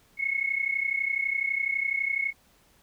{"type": "tone pair together", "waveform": "sine", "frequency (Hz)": [2172, 2204], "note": ["C#7", "C#7"], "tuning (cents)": [-36, -11], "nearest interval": "unison", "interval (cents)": 25, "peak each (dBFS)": -28, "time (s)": [0.17, 2.33], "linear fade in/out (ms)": 50, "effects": ["pink hiss -62 dBFS RMS until 2.82 s"]}